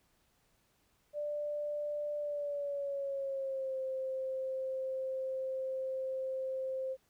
sine tone with pitch glide, 590 to 525.6 Hz, D5 to C5, +8 to +8 cents, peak -34 dBFS, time 1.13-6.97 s, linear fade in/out 50 ms, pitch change -200 cents, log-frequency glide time 2.18-3.78 s, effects pink hiss -73 dBFS RMS until 7.09 s

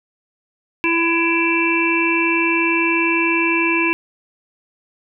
harmonic tone, 334.3 Hz, E4, 24 cents sharp, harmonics 1 / 3 / 5 / 7 / 8, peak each -19 / -23 / -28 / -20 / -20 dBFS, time 0.84-3.93 s, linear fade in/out 0 ms, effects none

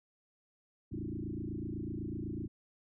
sine tone with frequency modulation, 206.6 Hz, G#3, 9 cents flat, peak -36 dBFS, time 0.91-2.48 s, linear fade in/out 20 ms, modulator 28 Hz, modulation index 5, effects none

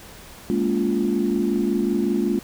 sine chord, Bb minor seventh, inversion third, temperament equal with one note detuned, 207.7 / 233.1 / 284.2 / 349.2 Hz, Ab3 / Bb3 / Db4 / F4, 0 / 0 / +43 / 0 cents, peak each -23 / -24 / -25 / -23 dBFS, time 0.5-2.39 s, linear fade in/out 0 ms, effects tanh soft clip ceiling -10 dBFS + pink hiss -43 dBFS RMS until 2.43 s

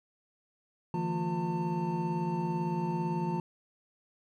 triangle tone cluster, 152 / 169.9 / 224.8 / 353.4 / 899 Hz, D#3 / F3 / A3 / F4 / A5, -40 / -47 / +37 / +21 / +37 cents, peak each -37 / -30 / -38 / -35 / -34 dBFS, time 0.94-3.4 s, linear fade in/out 2 ms, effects none

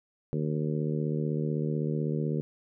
harmonic tone, 75.9 Hz, D#2, 42 cents flat, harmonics 2 / 3 / 4 / 5 / 6 / 7, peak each -29 / -34 / -38 / -36 / -37 / -44 dBFS, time 0.33-2.41 s, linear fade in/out 0 ms, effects none

